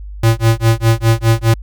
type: tone with tremolo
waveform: square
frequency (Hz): 113.6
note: A#2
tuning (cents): -44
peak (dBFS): -7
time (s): 0.23-1.54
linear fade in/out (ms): 5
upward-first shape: sine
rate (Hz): 4.9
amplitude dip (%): 100
effects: added 50 Hz sine -26 dBFS peak until 1.62 s